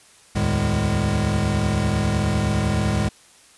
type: tone cluster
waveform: square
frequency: 72.7 / 82.6 / 108.5 / 151.9 / 204.2 Hz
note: D2 / E2 / A2 / D#3 / G#3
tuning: -17 / +4 / -24 / -41 / -29 cents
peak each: -28 / -29 / -24 / -27 / -25 dBFS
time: 0.35-3.09 s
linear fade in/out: 10 ms
effects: white hiss -51 dBFS RMS until 3.57 s + resampled to 24000 Hz